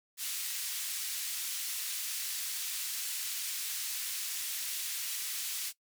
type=band-pass noise; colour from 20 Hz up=white; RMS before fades=-37 dBFS; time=0.17-5.73 s; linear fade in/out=50 ms; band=2300 to 15000 Hz; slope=12 dB/octave; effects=noise-tail reverb RT60 0.1 s tail -19 dB re dry